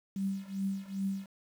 sine tone with tremolo, 194.7 Hz, G3, 12 cents flat, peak -28 dBFS, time 0.16-1.26 s, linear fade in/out 2 ms, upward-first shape triangle, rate 2.5 Hz, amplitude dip 95%, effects 9-bit

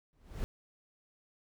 brown noise with exponential growth, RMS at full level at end -33 dBFS, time 0.13-0.44 s, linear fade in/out 0 ms, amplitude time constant 67 ms, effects none

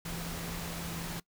sine tone in noise, 168.8 Hz, E3, 41 cents sharp, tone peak -40 dBFS, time 0.05-1.2 s, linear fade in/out 5 ms, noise pink, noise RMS -40 dBFS, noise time 0.05-1.2 s, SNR -3 dB, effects noise-tail reverb RT60 0.1 s tail -21 dB re dry

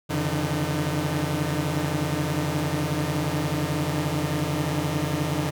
sawtooth tone cluster, 88 / 138.1 / 149.4 / 166 / 303.8 Hz, F2 / C#3 / D3 / E3 / D#4, +14 / -6 / +30 / +12 / -41 cents, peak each -30 / -26 / -24 / -27 / -27 dBFS, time 0.09-5.51 s, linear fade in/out 20 ms, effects none

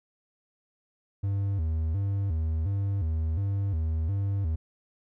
triangle tone with vibrato, 88.9 Hz, F2, 31 cents sharp, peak -23 dBFS, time 1.23-4.56 s, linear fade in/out 10 ms, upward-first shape square, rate 1.4 Hz, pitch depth 190 cents each way, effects none

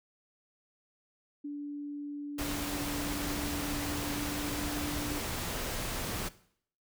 sine tone with pitch glide, 290 to 293.5 Hz, D4 to D4, -22 to -1 cents, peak -35 dBFS, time 1.44-5.2 s, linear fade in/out 10 ms, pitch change +21 cents, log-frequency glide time 3.74-4.75 s
pink noise, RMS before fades -36 dBFS, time 2.38-6.29 s, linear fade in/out 10 ms
effects noise-tail reverb RT60 0.6 s tail -17 dB re dry

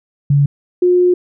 sine tone pair in turn, 142.3 / 358.6 Hz, C#3 / F4, +46 / +46 cents, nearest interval octave + major third, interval 1600 cents, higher second, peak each -8 dBFS, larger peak neither, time 0.3-0.46 / 0.82-1.14 s, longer second, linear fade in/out 5 ms, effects none

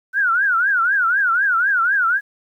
sine tone with vibrato, 1489 Hz, F#6, 11 cents sharp, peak -14 dBFS, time 0.13-2.21 s, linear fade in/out 50 ms, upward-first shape triangle, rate 4 Hz, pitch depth 220 cents each way, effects 9-bit

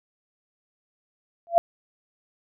sine tone with exponential growth, 681 Hz, F5, 44 cents flat, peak -9 dBFS, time 1.47-1.58 s, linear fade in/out 0 ms, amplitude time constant 22 ms, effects none

